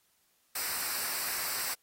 white noise with comb filter, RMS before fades -34 dBFS, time 0.55-1.74 s, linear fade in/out 5 ms, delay 0.3 ms, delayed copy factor -0.65, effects white hiss -71 dBFS RMS until 1.82 s + AAC 48 kbps

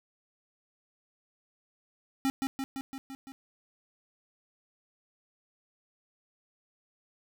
square tone with echo, 269 Hz, C4, 48 cents sharp, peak -26 dBFS, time 2.25-2.3 s, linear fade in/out 0 ms, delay 170 ms, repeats 6, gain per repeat -3 dB, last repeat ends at 3.32 s, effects none

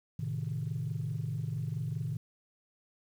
sine chord, A diminished, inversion none, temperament equal, 110 / 130.81 / 155.56 Hz, A2 / C3 / Eb3, 0 / 0 / 0 cents, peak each -36 / -36 / -35 dBFS, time 0.19-2.17 s, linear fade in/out 5 ms, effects tanh soft clip ceiling -26 dBFS + 10-bit

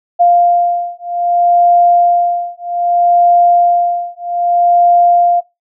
sine beating tone pair, 698.5 / 699.13 Hz, F5 / F5, 0 / +2 cents, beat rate 0.63 Hz, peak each -11 dBFS, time 0.19-5.41 s, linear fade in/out 20 ms, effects noise-tail reverb RT60 0.2 s tail -18 dB re dry

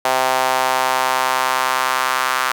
sawtooth tone with high-pass filter sweep, 130 Hz, C3, 11 cents flat, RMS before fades -18 dBFS, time 0.05-2.52 s, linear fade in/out 2 ms, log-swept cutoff 740 to 1200 Hz, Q 2.3, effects none

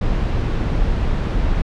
brown noise, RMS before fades -18 dBFS, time 0.01-1.62 s, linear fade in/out 5 ms, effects low-pass 4000 Hz 12 dB/octave

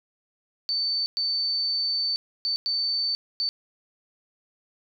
sine tone bursts at uneven times, 4540 Hz, C#8, 41 cents sharp, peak -23 dBFS, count 5, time 0.69-1.06 / 1.17-2.16 / 2.45-2.56 / 2.66-3.15 / 3.4-3.49 s, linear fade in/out 0 ms, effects none

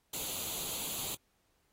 white noise with comb filter, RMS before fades -38 dBFS, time 0.13-1.15 s, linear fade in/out 5 ms, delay 0.28 ms, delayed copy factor +0.7, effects pink hiss -75 dBFS RMS until 1.72 s + AAC 48 kbps

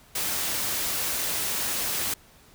white noise, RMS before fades -28 dBFS, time 0.15-2.14 s, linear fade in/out 5 ms, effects pink hiss -55 dBFS RMS until 2.54 s

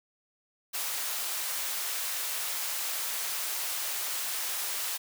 white high-pass noise, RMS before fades -33 dBFS, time 0.73-4.98 s, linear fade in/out 20 ms, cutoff 640 Hz, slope 12 dB/octave, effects none

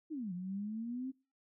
sine exponential two-way sweep, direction down then up, 332.6 to 174.61 to 268.4 Hz, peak -37 dBFS, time 0.1-1.12 s, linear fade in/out 20 ms, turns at 0.33 s, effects noise-tail reverb RT60 0.3 s tail -19 dB re dry

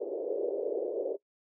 white band-pass noise, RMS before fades -33 dBFS, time 0-1.17 s, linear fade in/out 20 ms, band 370 to 540 Hz, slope 48 dB/octave, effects noise-tail reverb RT60 0.1 s tail -20 dB re dry

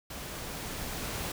pink noise with level ramp, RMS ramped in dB -41 to -35 dBFS, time 0.1-1.32 s, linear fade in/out 5 ms, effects none

